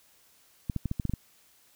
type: clicks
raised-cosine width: 5 ms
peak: -17 dBFS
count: 8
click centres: 0.698 / 0.763 / 0.857 / 0.914 / 0.998 / 1.053 / 1.096 / 1.137 s
effects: white hiss -62 dBFS RMS until 1.75 s